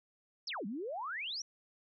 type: exponential two-way sweep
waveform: sine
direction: down then up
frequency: 5940 to 185 to 5940 Hz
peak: -37 dBFS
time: 0.47-1.42 s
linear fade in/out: 5 ms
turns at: 0.66 s
effects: none